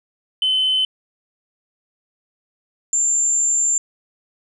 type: tone pair in turn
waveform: sine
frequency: 3048 / 7272 Hz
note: G7 / A#8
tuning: -49 / -44 cents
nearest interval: octave + minor third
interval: 1505 cents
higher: second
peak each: -14 dBFS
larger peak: neither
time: 0.42-0.85 / 2.93-3.78 s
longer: second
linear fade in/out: 2 ms
effects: tanh soft clip ceiling -11 dBFS